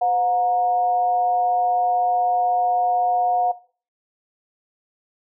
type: tone with amplitude modulation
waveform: sine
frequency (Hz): 721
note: F#5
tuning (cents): -45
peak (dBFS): -14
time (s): 0.01-3.52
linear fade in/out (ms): 10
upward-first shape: sine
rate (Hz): 216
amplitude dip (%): 55
effects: noise-tail reverb RT60 0.4 s tail -18 dB re dry